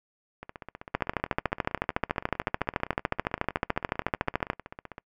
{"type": "two click trains", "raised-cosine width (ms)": 0.5, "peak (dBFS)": [-24, -9], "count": [72, 50], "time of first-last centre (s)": [[0.43, 4.981], [0.95, 4.501]], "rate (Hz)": [15.6, 13.8], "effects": ["noise-tail reverb RT60 0.1 s tail -25 dB re dry"]}